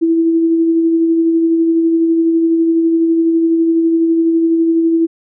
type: tone with tremolo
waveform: sine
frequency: 329.6 Hz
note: E4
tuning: in tune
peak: -8 dBFS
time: 0.01-5.07 s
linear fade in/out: 20 ms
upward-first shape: sine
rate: 12 Hz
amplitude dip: 30%
effects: none